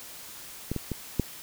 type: clicks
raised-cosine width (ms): 3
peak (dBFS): -16 / -17 / -17 / -10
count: 4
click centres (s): 0.716 / 0.763 / 0.917 / 1.197
effects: white hiss -44 dBFS RMS until 1.42 s